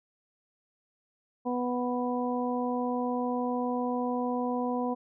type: harmonic tone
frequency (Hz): 246.9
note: B3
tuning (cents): 0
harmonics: 1 / 2 / 3 / 4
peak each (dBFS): -30 / -33 / -35 / -36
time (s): 1.45-4.95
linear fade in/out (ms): 20
effects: none